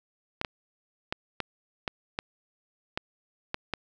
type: clicks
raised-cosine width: 0.3 ms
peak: -13 dBFS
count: 9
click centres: 0.414 / 0.448 / 1.125 / 1.403 / 1.878 / 2.189 / 2.975 / 3.544 / 3.737 s
effects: none